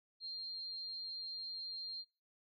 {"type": "tone with amplitude modulation", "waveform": "sine", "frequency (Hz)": 4198, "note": "C8", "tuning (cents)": 5, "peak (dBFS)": -40, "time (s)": [0.2, 2.05], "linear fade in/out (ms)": 50, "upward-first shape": "sine", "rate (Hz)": 167, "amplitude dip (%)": 35, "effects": ["noise-tail reverb RT60 0.4 s tail -25 dB re dry"]}